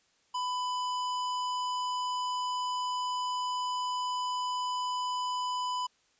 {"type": "tone", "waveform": "square", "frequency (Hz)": 998, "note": "B5", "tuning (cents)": 18, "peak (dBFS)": -31, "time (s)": [0.34, 5.87], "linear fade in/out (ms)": 10, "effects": ["white hiss -69 dBFS RMS until 6.19 s", "resampled to 16000 Hz"]}